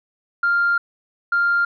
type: tone pair in turn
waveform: sine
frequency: 1396.9 / 1396.9 Hz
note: F6 / F6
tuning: 0 / 0 cents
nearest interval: unison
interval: 0 cents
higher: neither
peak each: -14 dBFS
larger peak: neither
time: 0.43-0.78 / 1.32-1.65 s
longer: first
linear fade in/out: 5 ms
effects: tanh soft clip ceiling -11 dBFS